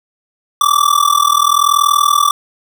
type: tone with amplitude modulation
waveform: square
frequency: 1165 Hz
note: D6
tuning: 14 cents flat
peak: -6 dBFS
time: 0.61-2.31 s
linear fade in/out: 2 ms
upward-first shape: sine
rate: 40.8 Hz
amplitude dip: 90%
effects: none